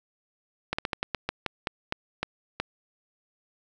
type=slowing click train; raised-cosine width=0.3 ms; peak=-11 dBFS; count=12; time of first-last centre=0.73-2.6 s; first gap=55 ms; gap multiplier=1.21; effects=none